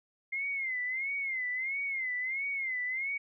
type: tone with vibrato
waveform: sine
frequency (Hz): 2107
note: C7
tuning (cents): +12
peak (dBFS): -31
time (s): 0.32-3.18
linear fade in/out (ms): 10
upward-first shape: sine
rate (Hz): 1.5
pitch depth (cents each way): 110
effects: none